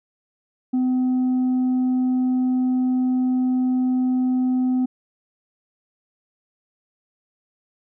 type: tone with tanh clipping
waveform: sine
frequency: 254.5 Hz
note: C4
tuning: 48 cents flat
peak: -18 dBFS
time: 0.73-4.86 s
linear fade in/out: 10 ms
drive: 2 dB
effects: none